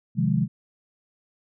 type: chord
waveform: sine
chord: F minor seventh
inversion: second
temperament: equal with one note detuned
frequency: 130.81 / 155.56 / 177.36 / 207.7 Hz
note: C3 / Eb3 / F3 / Ab3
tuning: 0 / 0 / +27 / 0 cents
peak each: -25 dBFS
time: 0.15-0.48 s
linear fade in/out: 50 ms
effects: none